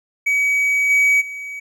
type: tone with level steps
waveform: triangle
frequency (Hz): 2270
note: C#7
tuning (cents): +41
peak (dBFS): -13 / -10 / -26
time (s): 0.26-1.6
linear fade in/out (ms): 10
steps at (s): 0.89 / 1.2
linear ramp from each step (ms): 20
effects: none